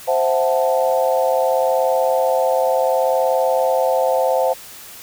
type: chord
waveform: sine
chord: F# half-diminished seventh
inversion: second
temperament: equal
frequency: 523.3 / 659.3 / 740 / 880 Hz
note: C5 / E5 / F#5 / A5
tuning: 0 / 0 / 0 / 0 cents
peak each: -17 / -20 / -22 / -23 dBFS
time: 0.07-4.54 s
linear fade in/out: 20 ms
effects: white hiss -38 dBFS RMS until 5.02 s